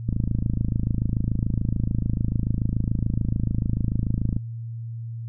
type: click train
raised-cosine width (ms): 5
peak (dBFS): -11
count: 116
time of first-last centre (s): 0.09-4.365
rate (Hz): 26.9
effects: added 115 Hz sine -30 dBFS peak until 5.28 s